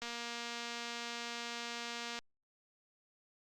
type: click train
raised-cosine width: 0.2 ms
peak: -25 dBFS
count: 513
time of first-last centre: 0.02-2.189 s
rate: 236 Hz
effects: Opus 48 kbps